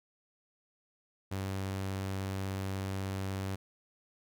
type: tone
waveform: sawtooth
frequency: 96.4 Hz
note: G2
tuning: 28 cents flat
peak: -30 dBFS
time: 1.31-3.56 s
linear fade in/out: 10 ms
effects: none